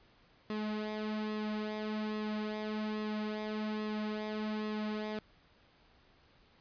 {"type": "tone with flanger", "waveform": "sawtooth", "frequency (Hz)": 213.7, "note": "G#3", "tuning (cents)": 50, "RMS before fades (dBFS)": -37, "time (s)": [0.5, 5.19], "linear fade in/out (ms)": 0, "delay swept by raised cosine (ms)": [1.3, 4], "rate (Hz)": 1.2, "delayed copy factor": -0.6, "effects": ["pink hiss -65 dBFS RMS until 6.6 s", "resampled to 11025 Hz"]}